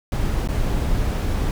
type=noise with dropouts; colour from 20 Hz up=brown; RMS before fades=-21 dBFS; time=0.12-1.51 s; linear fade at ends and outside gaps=1 ms; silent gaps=0.475-0.487 s; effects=none